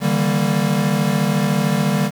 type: chord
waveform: square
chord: E half-diminished seventh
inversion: third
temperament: equal with one note detuned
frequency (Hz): 146.83 / 160.68 / 196 / 233.1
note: D3 / E3 / G3 / Bb3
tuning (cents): 0 / -44 / 0 / 0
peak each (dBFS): -22 / -24 / -20 / -24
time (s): 0-2.11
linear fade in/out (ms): 50
effects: 7-bit